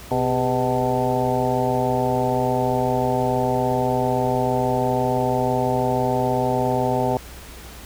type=harmonic tone with a mistuned harmonic; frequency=126.1 Hz; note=B2; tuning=36 cents sharp; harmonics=1 / 2 / 3 / 4 / 5 / 6 / 7; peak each=-26 / -26 / -26 / -26 / -26 / -26 / -26 dBFS; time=0.11-7.17 s; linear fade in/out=2 ms; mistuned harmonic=3; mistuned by=+86 cents; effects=added 60 Hz sine -41 dBFS peak until 7.85 s + pink hiss -41 dBFS RMS until 7.85 s